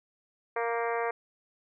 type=harmonic tone with a mistuned harmonic; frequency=233.1 Hz; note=A#3; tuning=in tune; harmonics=2 / 3 / 4 / 5 / 6 / 7 / 8 / 9 / 10; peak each=-31 / -34 / -36 / -37 / -44 / -40 / -41 / -42 / -46 dBFS; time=0.56-1.11 s; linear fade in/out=5 ms; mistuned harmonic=7; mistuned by=-31 cents; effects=none